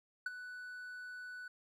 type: tone with ADSR envelope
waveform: triangle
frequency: 1487 Hz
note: F#6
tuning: 8 cents sharp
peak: -31 dBFS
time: 0.26-1.48 s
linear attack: 4 ms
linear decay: 24 ms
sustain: -12 dB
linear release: 4 ms
effects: none